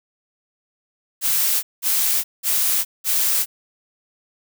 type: noise bursts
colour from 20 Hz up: blue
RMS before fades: -19 dBFS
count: 4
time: 1.21-3.46 s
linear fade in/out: 50 ms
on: 420 ms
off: 190 ms
effects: none